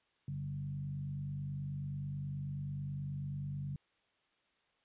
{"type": "tone with frequency modulation", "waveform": "sine", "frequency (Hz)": 141.4, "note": "C#3", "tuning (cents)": 35, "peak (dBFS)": -37, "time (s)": [0.28, 3.76], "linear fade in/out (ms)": 2, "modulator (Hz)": 49.3, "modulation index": 0.67, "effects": ["white hiss -75 dBFS RMS until 4.84 s", "resampled to 8000 Hz"]}